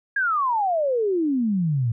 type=exponential sweep; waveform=sine; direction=down; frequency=1661.2 to 110.1 Hz; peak=-19 dBFS; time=0.16-1.92 s; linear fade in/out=5 ms; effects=none